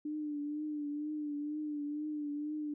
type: tone with vibrato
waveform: sine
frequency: 297.5 Hz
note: D4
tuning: 22 cents sharp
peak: -35 dBFS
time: 0.05-2.74 s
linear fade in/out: 5 ms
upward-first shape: triangle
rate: 2.1 Hz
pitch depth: 50 cents each way
effects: none